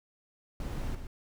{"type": "noise with echo", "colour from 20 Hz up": "brown", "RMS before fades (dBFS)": -35, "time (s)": [0.6, 0.95], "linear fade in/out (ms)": 2, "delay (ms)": 120, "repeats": 1, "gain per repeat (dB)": -7, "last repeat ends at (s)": 1.07, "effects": []}